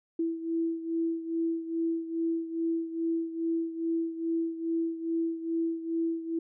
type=beating tone pair; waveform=sine; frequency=329.6 / 332 Hz; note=E4 / E4; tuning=0 / +12 cents; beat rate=2.4 Hz; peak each=-29 / -34 dBFS; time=0.19-6.39 s; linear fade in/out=5 ms; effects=none